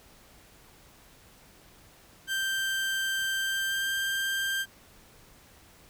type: tone with pitch glide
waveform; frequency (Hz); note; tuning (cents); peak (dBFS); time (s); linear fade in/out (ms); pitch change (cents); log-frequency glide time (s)
30% pulse; 1568 to 1580.7; G6 to G6; 0 to +14; -25; 2.27-4.66; 50; +14; 3.36-3.89
effects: pink hiss -56 dBFS RMS until 5.89 s